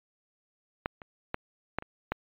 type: clicks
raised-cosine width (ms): 0.5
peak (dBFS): -13 / -29 / -15 / -14 / -26 / -13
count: 6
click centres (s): 0.859 / 1.018 / 1.344 / 1.786 / 1.824 / 2.12
effects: resampled to 8000 Hz